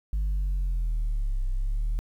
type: linear two-way sweep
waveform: sine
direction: down then up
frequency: 51.8 to 31.28 to 40.03 Hz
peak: -21 dBFS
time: 0.13-1.99 s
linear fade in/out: 0 ms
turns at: 1.49 s
effects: tanh soft clip ceiling -23 dBFS + 10-bit